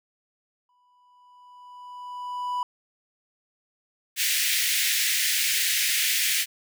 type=tone with exponential growth; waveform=triangle; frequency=987.8 Hz; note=B5; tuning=in tune; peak=-22 dBFS; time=0.69-2.63 s; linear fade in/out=2 ms; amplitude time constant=420 ms
type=high-pass noise; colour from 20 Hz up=pink; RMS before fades=-24 dBFS; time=4.16-6.46 s; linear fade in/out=50 ms; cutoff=1800 Hz; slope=48 dB/octave
effects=none